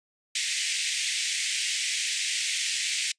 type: band-pass noise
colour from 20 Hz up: pink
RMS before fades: -29 dBFS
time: 0.35-3.12 s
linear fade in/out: 5 ms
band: 2000 to 9200 Hz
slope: 48 dB/octave
effects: noise-tail reverb RT60 0.1 s tail -25 dB re dry + resampled to 22050 Hz